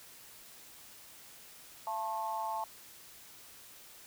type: tone with amplitude modulation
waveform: sine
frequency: 880 Hz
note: A5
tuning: in tune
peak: -29 dBFS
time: 1.87-2.64 s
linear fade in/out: 2 ms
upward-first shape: sine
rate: 201 Hz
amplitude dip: 100%
effects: white hiss -54 dBFS RMS until 4.06 s